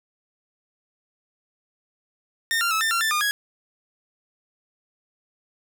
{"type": "tone with pitch steps", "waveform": "sawtooth", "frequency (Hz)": [1825, 1385, 1300, 1795, 1371, 1770, 1215, 1661], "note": ["A#6", "F6", "E6", "A6", "F6", "A6", "D#6", "G#6"], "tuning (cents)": [-37, -15, -24, 34, -32, 10, -42, 0], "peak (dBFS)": -17, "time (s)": [2.51, 3.31], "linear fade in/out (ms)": 0, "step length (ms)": 100, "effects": []}